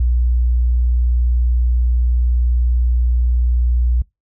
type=tone; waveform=sine; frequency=60.4 Hz; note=B1; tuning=38 cents flat; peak=-12 dBFS; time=0-4.02 s; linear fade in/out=5 ms; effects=noise-tail reverb RT60 0.2 s tail -24 dB re dry